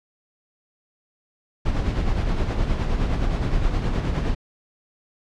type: noise with tremolo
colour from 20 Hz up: brown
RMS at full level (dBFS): -20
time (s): 1.65-4.35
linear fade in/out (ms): 10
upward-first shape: sine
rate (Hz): 9.6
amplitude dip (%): 45
effects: low-pass 5000 Hz 12 dB/octave